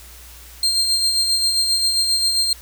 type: tone with tremolo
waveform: 35% pulse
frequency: 4186 Hz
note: C8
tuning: in tune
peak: -13 dBFS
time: 0.63-2.53 s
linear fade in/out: 2 ms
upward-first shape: sine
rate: 7.5 Hz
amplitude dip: 40%
effects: added 60 Hz sine -42 dBFS peak until 2.61 s + white hiss -43 dBFS RMS until 2.61 s